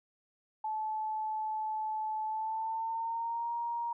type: tone with pitch glide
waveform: sine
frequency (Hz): 867 to 940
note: A5 to A#5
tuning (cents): -26 to +14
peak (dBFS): -32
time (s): 0.64-3.93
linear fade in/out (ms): 5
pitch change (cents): +140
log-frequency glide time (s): 2.25-3.52
effects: none